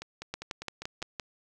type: two click trains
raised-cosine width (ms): 0.2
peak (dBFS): -22 / -17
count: 6 / 6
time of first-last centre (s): 0.02-1.02 / 0.34-1.198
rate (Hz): 5 / 5.83
effects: none